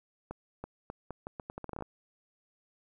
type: accelerating click train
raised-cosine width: 1 ms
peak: -25 dBFS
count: 15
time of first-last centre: 0.31-1.823 s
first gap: 330 ms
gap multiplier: 0.79
effects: 11-bit